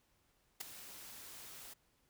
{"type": "noise with ADSR envelope", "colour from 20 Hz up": "white", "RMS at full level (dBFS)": -38, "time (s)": [0.6, 1.74], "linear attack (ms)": 12, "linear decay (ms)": 5, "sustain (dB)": -14, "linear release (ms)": 13, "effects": ["pink hiss -75 dBFS RMS until 2.09 s"]}